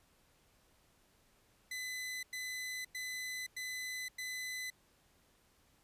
sawtooth tone bursts, 2012 Hz, B6, 32 cents sharp, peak -36 dBFS, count 5, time 1.71-4.702 s, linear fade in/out 5 ms, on 520 ms, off 98 ms, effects pink hiss -70 dBFS RMS until 5.83 s + resampled to 32000 Hz

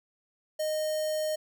square tone with notch filter, 618 Hz, D#5, 12 cents flat, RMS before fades -30 dBFS, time 0.59-1.36 s, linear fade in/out 10 ms, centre 2200 Hz, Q 1, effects none

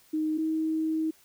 sine tone pair in turn, 311.1 / 317.1 Hz, D#4 / D#4, 0 / +33 cents, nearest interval unison, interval 33 cents, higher second, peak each -25 dBFS, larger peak neither, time 0.13-0.38 / 0.38-1.11 s, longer second, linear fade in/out 10 ms, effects white hiss -60 dBFS RMS until 1.24 s

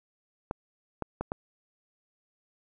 clicks, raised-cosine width 1 ms, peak -17 dBFS, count 4, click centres 0.511 / 1.023 / 1.21 / 1.319 s, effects none

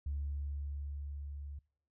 sine tone with level ramp, 71.5 Hz, D2, 46 cents flat, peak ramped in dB -33 to -42 dBFS, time 0.06-1.59 s, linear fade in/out 5 ms, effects noise-tail reverb RT60 0.6 s tail -26 dB re dry + tanh soft clip ceiling -30 dBFS

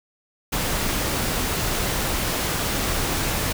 pink noise, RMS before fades -24 dBFS, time 0.52-3.53 s, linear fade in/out 10 ms, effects none

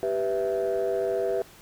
sine chord, E minor, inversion first, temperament equal, 392 / 493.9 / 659.3 Hz, G4 / B4 / E5, 0 / 0 / 0 cents, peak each -26 / -27 / -27 dBFS, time 0.03-1.42 s, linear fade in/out 0 ms, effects tanh soft clip ceiling -19 dBFS + pink hiss -51 dBFS RMS until 1.61 s

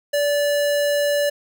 square tone, 580 Hz, D5, 22 cents flat, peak -18 dBFS, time 0.13-1.3 s, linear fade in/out 10 ms, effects none

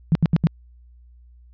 sine tone bursts, 163.1 Hz, E3, 18 cents flat, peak -12 dBFS, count 4, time 0.12-0.47 s, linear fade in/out 0 ms, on 32 ms, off 74 ms, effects added 60 Hz sine -46 dBFS peak until 1.53 s + resampled to 11025 Hz

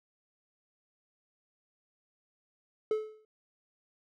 triangle tone with exponential decay, 432.2 Hz, A4, 31 cents flat, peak -22 dBFS, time 2.91-3.25 s, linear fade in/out 2 ms, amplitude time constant 72 ms, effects none

